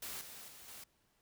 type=noise with level steps; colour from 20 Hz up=white; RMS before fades=-44 / -51 / -55 / -51 dBFS; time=0.02-0.84 s; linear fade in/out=5 ms; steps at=0.21 / 0.48 / 0.68 s; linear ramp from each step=2 ms; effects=pink hiss -75 dBFS RMS until 1.21 s